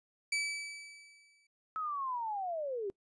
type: tone with exponential decay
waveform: sawtooth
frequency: 2302 Hz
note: D7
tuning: 35 cents flat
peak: -26 dBFS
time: 0.32-1.47 s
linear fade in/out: 5 ms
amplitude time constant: 250 ms
type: linear sweep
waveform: sine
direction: down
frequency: 1300 to 374.5 Hz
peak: -34 dBFS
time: 1.76-2.9 s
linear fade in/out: 0 ms
effects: noise-tail reverb RT60 0.1 s tail -23 dB re dry + resampled to 22050 Hz